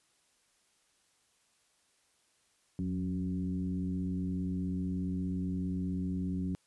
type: tone with frequency modulation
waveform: sine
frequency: 181.6 Hz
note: F#3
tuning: 32 cents flat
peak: -31 dBFS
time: 2.79-6.55 s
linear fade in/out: 0 ms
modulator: 95.2 Hz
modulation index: 1
effects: white hiss -71 dBFS RMS until 6.66 s + resampled to 24000 Hz